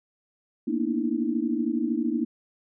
sine tone cluster, 229.8 / 242.6 / 297 / 325.9 Hz, A#3 / B3 / D4 / E4, -25 / -31 / +20 / -20 cents, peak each -29 dBFS, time 0.67-2.25 s, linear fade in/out 10 ms, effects none

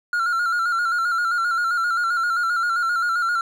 triangle tone with vibrato, 1392 Hz, F6, 6 cents flat, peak -17 dBFS, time 0.13-3.41 s, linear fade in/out 2 ms, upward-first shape square, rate 7.6 Hz, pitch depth 50 cents each way, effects none

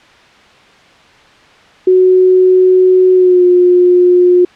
sine tone with pitch glide, 370 to 358 Hz, F#4 to F4, 0 to +43 cents, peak -4 dBFS, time 1.87-4.45 s, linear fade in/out 5 ms, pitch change -57 cents, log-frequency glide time 3.14-3.44 s, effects white hiss -42 dBFS RMS until 4.55 s + low-pass 3000 Hz 12 dB/octave

